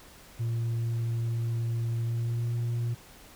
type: tone with pitch glide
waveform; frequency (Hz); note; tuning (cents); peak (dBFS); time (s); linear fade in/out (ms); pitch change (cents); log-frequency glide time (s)
sine; 115.9 to 118.27; A#2 to A#2; -10 to +25; -24; 0.39-2.95; 20; +35; 2.01-2.54
effects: tanh soft clip ceiling -26 dBFS + pink hiss -52 dBFS RMS until 3.35 s